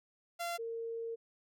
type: tone pair in turn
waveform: sawtooth / sine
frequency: 687 / 458.5 Hz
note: F5 / A#4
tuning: -29 / -29 cents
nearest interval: perfect fifth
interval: 700 cents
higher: first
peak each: -32 / -37 dBFS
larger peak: first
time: 0.39-0.58 / 0.58-1.16 s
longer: second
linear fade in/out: 20 ms
effects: none